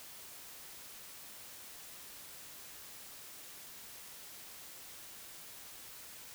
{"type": "silence", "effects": ["white hiss -51 dBFS RMS until 6.34 s"]}